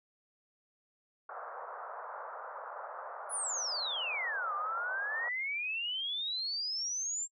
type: band-pass noise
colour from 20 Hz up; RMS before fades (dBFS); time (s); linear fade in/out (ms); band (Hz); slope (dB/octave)
white; -44; 1.29-5.29; 5; 510 to 1400; 48
type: exponential two-way sweep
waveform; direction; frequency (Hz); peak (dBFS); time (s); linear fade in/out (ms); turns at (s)
sine; down then up; 10520 to 1174.7 to 7500; -33; 3.29-7.28; 50; 4.54
effects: noise-tail reverb RT60 0.1 s tail -25 dB re dry